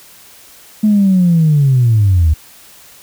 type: linear sweep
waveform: sine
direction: down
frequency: 216.6 to 73.42 Hz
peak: -6 dBFS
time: 0.83-2.34 s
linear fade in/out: 10 ms
effects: tanh soft clip ceiling -3 dBFS + white hiss -41 dBFS RMS until 3.02 s